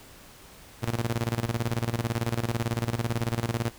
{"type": "tone with tremolo", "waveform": "sawtooth", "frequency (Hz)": 116.6, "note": "A#2", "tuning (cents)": 1, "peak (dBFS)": -20, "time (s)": [0.82, 3.71], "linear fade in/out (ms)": 20, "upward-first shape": "square", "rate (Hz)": 18, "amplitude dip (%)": 80, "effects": ["pink hiss -50 dBFS RMS until 3.78 s"]}